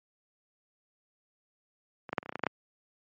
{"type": "clicks", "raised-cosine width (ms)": 0.5, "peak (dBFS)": [-25, -16, -10, -30, -27, -19, -26, -17, -25, -11, -11], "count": 11, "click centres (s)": [2.092, 2.13, 2.182, 2.229, 2.26, 2.293, 2.325, 2.356, 2.394, 2.437, 2.467], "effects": ["high-pass 150 Hz 12 dB/octave", "MP3 48 kbps"]}